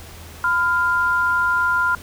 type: tone pair together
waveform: sine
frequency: 1007.8 / 1400 Hz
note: B5 / F6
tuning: +35 / +4 cents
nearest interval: tritone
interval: 569 cents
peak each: -21 / -17 dBFS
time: 0.44-1.95 s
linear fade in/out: 2 ms
effects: added 81 Hz sine -40 dBFS peak until 2.02 s + pink hiss -41 dBFS RMS until 2.02 s

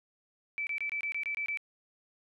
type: tone bursts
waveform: sine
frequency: 2316 Hz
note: D7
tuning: 25 cents flat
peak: -31 dBFS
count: 9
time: 0.58-1.573 s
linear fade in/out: 0 ms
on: 89 ms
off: 24 ms
effects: none

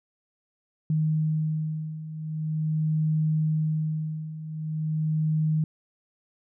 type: beating tone pair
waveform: sine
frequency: 155.56 / 155.99 Hz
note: D#3 / D#3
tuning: 0 / +5 cents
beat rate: 0.43 Hz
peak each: -29 / -25 dBFS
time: 0.9-5.64 s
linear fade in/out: 2 ms
effects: none

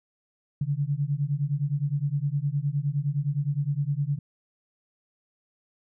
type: beating tone pair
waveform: sine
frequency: 138.59 / 148.29 Hz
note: C#3 / D3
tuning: 0 / +17 cents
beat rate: 9.7 Hz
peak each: -27 dBFS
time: 0.61-4.19 s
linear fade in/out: 5 ms
effects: none

